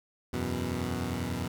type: chord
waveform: 15% pulse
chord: E suspended second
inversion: none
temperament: equal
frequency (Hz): 82.41 / 92.5 / 123.47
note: E2 / F#2 / B2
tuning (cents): 0 / 0 / 0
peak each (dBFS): -29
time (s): 0.33-1.48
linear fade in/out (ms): 5
effects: none